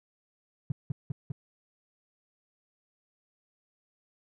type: tone with echo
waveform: triangle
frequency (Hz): 137.5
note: C#3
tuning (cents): -14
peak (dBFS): -21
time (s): 0.7-0.72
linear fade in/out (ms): 5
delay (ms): 200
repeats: 3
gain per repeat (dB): -2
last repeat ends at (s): 1.32
effects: tanh soft clip ceiling -23 dBFS